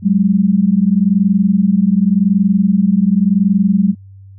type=tone pair together; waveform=sine; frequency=186.81 / 207.7 Hz; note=F#3 / G#3; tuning=+17 / 0 cents; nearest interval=major second; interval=183 cents; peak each=-12 dBFS; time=0.02-3.95 s; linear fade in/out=50 ms; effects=added 97 Hz sine -35 dBFS peak until 4.38 s